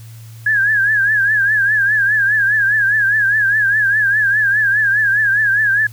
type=tone with vibrato; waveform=sine; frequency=1660 Hz; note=G#6; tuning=1 cent flat; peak=-11 dBFS; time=0.46-5.87 s; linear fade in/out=5 ms; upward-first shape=triangle; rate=4.9 Hz; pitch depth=120 cents each way; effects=added 113 Hz sine -33 dBFS peak until 5.92 s + white hiss -46 dBFS RMS until 5.92 s